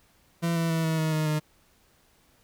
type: tone with pitch steps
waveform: 40% pulse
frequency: 168.5 / 165.8 / 163.14 / 160.52 / 157.94 / 155.41 / 152.92 Hz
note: E3 / E3 / E3 / E3 / D#3 / D#3 / D#3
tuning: +38 / +10 / -18 / -46 / +26 / -2 / -30 cents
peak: -23 dBFS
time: 0.42-1.4 s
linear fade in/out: 20 ms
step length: 140 ms
effects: pink hiss -63 dBFS RMS until 2.43 s